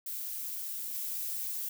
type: noise with level steps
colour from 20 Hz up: violet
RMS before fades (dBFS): -38 / -36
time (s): 0.06-1.69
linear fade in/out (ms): 5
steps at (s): 0.94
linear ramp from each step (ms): 10
effects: none